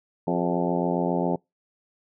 harmonic tone with a mistuned harmonic, 87.31 Hz, F2, in tune, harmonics 2 / 3 / 4 / 5 / 6 / 7 / 8 / 9 / 10, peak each -27 / -29 / -30 / -31 / -32 / -32 / -33 / -34 / -34 dBFS, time 0.27-1.36 s, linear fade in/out 5 ms, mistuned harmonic 5, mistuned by -57 cents, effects noise-tail reverb RT60 0.2 s tail -26 dB re dry

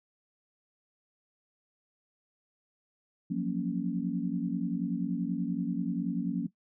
sine chord, Gb major seventh, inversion third, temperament equal, 174.61 / 185 / 233.1 / 277.2 Hz, F3 / Gb3 / Bb3 / Db4, 0 / 0 / 0 / 0 cents, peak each -34 dBFS, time 3.3-6.47 s, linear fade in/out 10 ms, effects noise-tail reverb RT60 0.1 s tail -17 dB re dry

